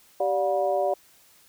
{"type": "harmonic tone with a mistuned harmonic", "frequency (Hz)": 193.9, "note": "G3", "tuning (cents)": -19, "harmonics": [2, 3, 4, 5], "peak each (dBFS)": [-29, -24, -26, -37], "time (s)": [0.2, 0.94], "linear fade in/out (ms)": 5, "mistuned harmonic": 4, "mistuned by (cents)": -130, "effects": ["white hiss -57 dBFS RMS until 1.48 s"]}